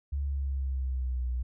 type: tone with pitch glide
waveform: sine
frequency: 70.4 to 61.64 Hz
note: C#2 to B1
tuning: +27 to -3 cents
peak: -28 dBFS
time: 0.12-1.43 s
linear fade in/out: 10 ms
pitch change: -230 cents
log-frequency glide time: 0.23-1.28 s
effects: none